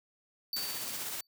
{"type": "tone with exponential decay", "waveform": "square", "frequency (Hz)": 4570, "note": "D8", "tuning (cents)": -48, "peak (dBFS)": -32, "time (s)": [0.53, 1.27], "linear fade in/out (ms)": 1, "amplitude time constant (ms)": 160}
{"type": "noise with tremolo", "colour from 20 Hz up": "white", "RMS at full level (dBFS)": -37, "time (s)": [0.56, 1.21], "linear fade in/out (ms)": 5, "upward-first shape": "sine", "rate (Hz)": 16, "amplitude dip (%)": 30}
{"effects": ["high-pass 100 Hz 12 dB/octave"]}